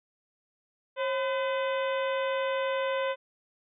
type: harmonic tone with a mistuned harmonic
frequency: 507 Hz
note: B4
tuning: 45 cents sharp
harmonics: 1 / 2 / 3 / 4 / 5 / 6 / 7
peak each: -28 / -34 / -38 / -40 / -42 / -44 / -45 dBFS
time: 0.96-3.16 s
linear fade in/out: 50 ms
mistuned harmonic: 1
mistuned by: +100 cents
effects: none